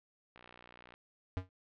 click train, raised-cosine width 0.3 ms, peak -37 dBFS, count 36, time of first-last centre 0.36-0.939 s, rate 60.4 Hz
square tone with exponential decay, 92.5 Hz, F#2, in tune, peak -30 dBFS, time 1.37-1.49 s, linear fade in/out 0 ms, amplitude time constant 24 ms
effects low-pass 3000 Hz 12 dB/octave

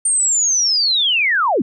sine linear sweep, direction down, 8870 to 185 Hz, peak -13 dBFS, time 0.05-1.62 s, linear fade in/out 5 ms, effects none

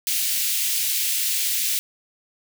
white high-pass noise, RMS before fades -23 dBFS, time 0.07-1.79 s, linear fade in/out 0 ms, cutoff 2300 Hz, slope 24 dB/octave, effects none

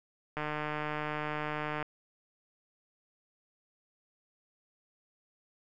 click train, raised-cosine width 0.5 ms, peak -20 dBFS, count 221, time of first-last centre 0.37-1.827 s, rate 151 Hz, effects none

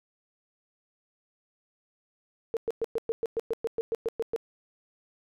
sine tone bursts, 455 Hz, A#4, 42 cents flat, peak -25 dBFS, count 14, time 2.54-4.362 s, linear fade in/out 0 ms, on 28 ms, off 110 ms, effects none

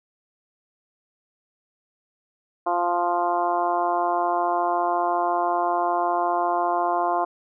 harmonic tone, 174.61 Hz, F3, in tune, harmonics 2 / 3 / 4 / 5 / 6 / 7 / 8, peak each -29 / -34 / -23 / -28 / -26 / -35 / -38 dBFS, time 2.66-7.25 s, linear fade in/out 10 ms, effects none

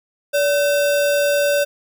sine tone with sample-and-hold, 575 Hz, D5, 37 cents flat, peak -14 dBFS, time 0.33-1.65 s, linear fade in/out 20 ms, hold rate 2100 Hz, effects none

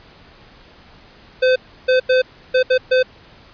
square tone bursts at uneven times, 512 Hz, C5, 38 cents flat, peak -12 dBFS, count 6, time 1.42-1.56 / 1.88-2 / 2.09-2.22 / 2.54-2.63 / 2.7-2.78 / 2.91-3.03 s, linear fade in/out 10 ms, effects pink hiss -46 dBFS RMS until 3.53 s + resampled to 11025 Hz

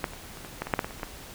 clicks, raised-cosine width 0.5 ms, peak -11 / -26 / -29 / -25 / -14 / -19 / -7 / -9 / -18 / -27 / -28 / -16 dBFS, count 12, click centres 0.042 / 0.135 / 0.372 / 0.448 / 0.62 / 0.67 / 0.738 / 0.792 / 0.845 / 0.908 / 0.997 / 1.032 s, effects pink hiss -44 dBFS RMS until 1.34 s

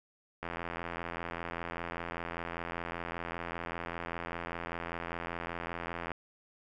click train, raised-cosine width 0.5 ms, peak -22 dBFS, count 485, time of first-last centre 0.43-6.117 s, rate 85.1 Hz, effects none

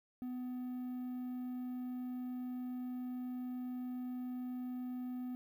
triangle tone with quantisation, 250.4 Hz, B3, 24 cents sharp, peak -37 dBFS, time 0.22-5.35 s, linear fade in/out 0 ms, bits 11, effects none

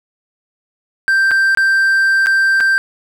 triangle tone with dropouts, 1570 Hz, G6, 2 cents sharp, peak -8 dBFS, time 1.08-2.78 s, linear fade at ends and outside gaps 0 ms, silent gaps 1.31-1.315 / 1.549-1.573 / 2.261-2.269 / 2.603-2.607 s, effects none

